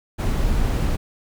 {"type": "noise", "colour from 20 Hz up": "brown", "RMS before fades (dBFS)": -20, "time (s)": [0.18, 0.97], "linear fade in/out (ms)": 20, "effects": []}